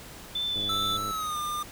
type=tone with vibrato; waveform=sine; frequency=3506 Hz; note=A7; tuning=7 cents flat; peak=-27 dBFS; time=0.35-0.97 s; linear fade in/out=5 ms; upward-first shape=sine; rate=2.6 Hz; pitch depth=17 cents each way
type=click train; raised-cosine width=2 ms; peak=-28 dBFS; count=57; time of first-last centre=0.56-1.109 s; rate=102 Hz
type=tone with pitch glide; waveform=square; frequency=1318.5 to 1202.1 Hz; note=E6 to D6; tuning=0 to +40 cents; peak=-30 dBFS; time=0.69-1.63 s; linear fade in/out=5 ms; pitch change=-160 cents; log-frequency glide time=1.08-1.38 s
effects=pink hiss -45 dBFS RMS until 1.71 s